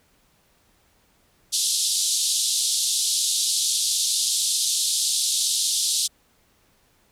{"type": "band-pass noise", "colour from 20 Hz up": "pink", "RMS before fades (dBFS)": -23, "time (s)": [1.52, 6.08], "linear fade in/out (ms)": 20, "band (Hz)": [3500, 11000], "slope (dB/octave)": 48, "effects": ["pink hiss -62 dBFS RMS until 7.11 s"]}